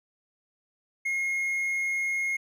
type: tone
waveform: triangle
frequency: 2151 Hz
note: C7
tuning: 47 cents sharp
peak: -24 dBFS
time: 1.05-2.37 s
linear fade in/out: 10 ms
effects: none